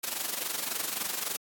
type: noise with amplitude modulation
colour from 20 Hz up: white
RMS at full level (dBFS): -30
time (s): 0.03-1.37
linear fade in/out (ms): 10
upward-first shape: sine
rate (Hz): 23.6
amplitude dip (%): 70
effects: high-pass 200 Hz 12 dB/octave + AAC 64 kbps